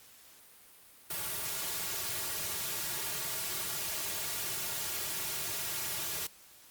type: noise with comb filter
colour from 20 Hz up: white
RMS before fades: -36 dBFS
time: 1.1-6.27 s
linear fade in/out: 5 ms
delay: 3.9 ms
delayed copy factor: -0.95
effects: white hiss -57 dBFS RMS until 6.7 s + Opus 48 kbps